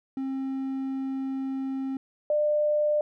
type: tone pair in turn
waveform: triangle / sine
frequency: 267.2 / 598.3 Hz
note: C4 / D5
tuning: +36 / +32 cents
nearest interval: octave + major second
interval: 1396 cents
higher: second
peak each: -26 / -21 dBFS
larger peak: second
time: 0.17-1.97 / 2.3-3.01 s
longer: first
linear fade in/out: 2 ms
effects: none